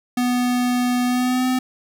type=tone with pitch glide; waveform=square; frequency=246.9 to 255.2 Hz; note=B3 to C4; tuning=0 to -43 cents; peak=-18 dBFS; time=0.17-1.59 s; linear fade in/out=5 ms; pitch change=+57 cents; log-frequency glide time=1.06-1.47 s; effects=none